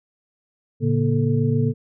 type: tone cluster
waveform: sine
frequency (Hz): 113.9 / 141.4 / 237 / 440.3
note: A#2 / C#3 / A#3 / A4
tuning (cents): -40 / +35 / +29 / +1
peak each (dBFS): -21 / -21 / -23 / -26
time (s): 0.8-1.74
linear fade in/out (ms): 50
effects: none